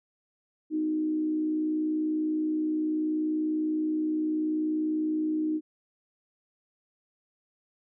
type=tone with frequency modulation; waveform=sine; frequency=310.1 Hz; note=D#4; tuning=6 cents flat; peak=-25 dBFS; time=0.7-5.61 s; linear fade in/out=50 ms; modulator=60.7 Hz; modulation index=0.33; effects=none